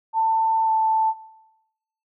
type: tone with pitch glide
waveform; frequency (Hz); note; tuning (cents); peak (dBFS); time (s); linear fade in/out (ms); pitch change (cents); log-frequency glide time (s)
sine; 892 to 882.3; A5 to A5; +23 to +5; -17; 0.13-1.14; 50; -18; 0.65-0.71
effects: noise-tail reverb RT60 1.0 s tail -22 dB re dry